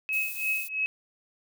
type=tone with tremolo; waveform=sine; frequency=2567 Hz; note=E7; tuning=47 cents flat; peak=-23 dBFS; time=0.09-0.86 s; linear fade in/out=0 ms; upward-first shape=triangle; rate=3 Hz; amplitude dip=95%
type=noise; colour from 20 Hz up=violet; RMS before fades=-38 dBFS; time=0.12-0.69 s; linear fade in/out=20 ms
effects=none